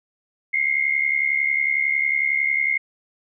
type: tone pair together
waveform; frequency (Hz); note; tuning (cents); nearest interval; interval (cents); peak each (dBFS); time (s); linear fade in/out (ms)
sine; 2093 / 2164; C7 / C#7; 0 / -42; minor second; 58; -21; 0.53-2.78; 10
effects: none